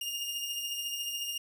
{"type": "beating tone pair", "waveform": "sawtooth", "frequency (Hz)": [2828, 2842], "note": ["F7", "F7"], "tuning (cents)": [21, 30], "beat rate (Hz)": 14, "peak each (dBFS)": [-31, -39], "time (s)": [0.01, 1.38], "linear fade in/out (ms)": 5, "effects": []}